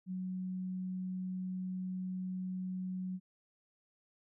sine tone, 185 Hz, F#3, in tune, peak -36 dBFS, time 0.06-3.2 s, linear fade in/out 50 ms, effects none

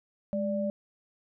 sine tone pair together, 207.5 / 587 Hz, G#3 / D5, -1 / -1 cents, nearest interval octave + tritone, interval 1800 cents, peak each -30 / -30 dBFS, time 0.33-0.7 s, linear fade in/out 0 ms, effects none

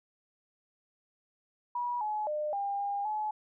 sine tone with pitch steps, 969 / 849 / 603 / 801 / 806 / 853 Hz, B5 / G#5 / D5 / G5 / G5 / G#5, -33 / +38 / +46 / +37 / +48 / +46 cents, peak -30 dBFS, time 1.75-3.31 s, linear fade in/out 5 ms, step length 260 ms, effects none

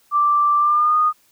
sine tone with pitch glide, 1174.7 to 1231.7 Hz, D6 to D#6, 0 to -18 cents, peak -13 dBFS, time 0.11-1.13 s, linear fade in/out 50 ms, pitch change +82 cents, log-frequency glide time 0.58-0.97 s, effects white hiss -58 dBFS RMS until 1.31 s

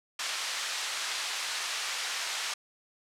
white band-pass noise, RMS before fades -34 dBFS, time 0.19-2.54 s, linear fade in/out 5 ms, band 960 to 5400 Hz, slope 12 dB/octave, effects low-pass 11000 Hz 12 dB/octave

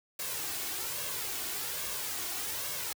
white noise with flanger, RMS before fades -36 dBFS, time 0.19-2.93 s, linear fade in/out 5 ms, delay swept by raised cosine 1.8 to 2.77 ms, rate 1.2 Hz, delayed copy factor +0.55, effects high-pass 60 Hz 12 dB/octave

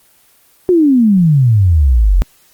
sine exponential sweep, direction down, 373.8 to 41.2 Hz, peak -6 dBFS, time 0.69-2.22 s, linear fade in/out 0 ms, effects white hiss -50 dBFS RMS until 2.53 s + Opus 24 kbps

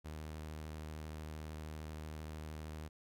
sawtooth tone with vibrato, 77.4 Hz, D#2, 9 cents flat, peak -40 dBFS, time 0.04-2.89 s, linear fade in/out 20 ms, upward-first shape sine, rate 13 Hz, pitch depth 22 cents each way, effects none

